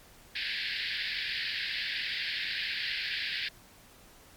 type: band-pass noise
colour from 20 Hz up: pink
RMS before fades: -34 dBFS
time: 0.35-3.49 s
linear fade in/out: 10 ms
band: 1600 to 4900 Hz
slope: 96 dB/octave
effects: pink hiss -56 dBFS RMS until 4.36 s + MP3 96 kbps